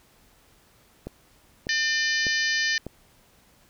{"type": "click train", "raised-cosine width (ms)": 2, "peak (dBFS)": -20, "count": 4, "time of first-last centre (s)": [1.07, 2.866], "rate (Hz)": 1.67}
{"type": "harmonic tone", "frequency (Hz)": 600, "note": "D5", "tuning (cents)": 37, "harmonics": [3, 4, 5, 6, 7, 8, 9, 10], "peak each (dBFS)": [-24, -34, -33, -37, -33, -31, -37, -34], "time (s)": [1.69, 2.78], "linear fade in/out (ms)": 2}
{"effects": ["pink hiss -59 dBFS RMS until 3.69 s"]}